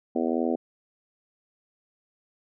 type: harmonic tone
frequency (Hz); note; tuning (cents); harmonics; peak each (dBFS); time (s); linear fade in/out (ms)
82.41; E2; 0; 3 / 4 / 5 / 6 / 7 / 8 / 9; -27 / -29 / -31 / -33 / -34 / -35 / -36; 0.15-0.56; 10
effects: none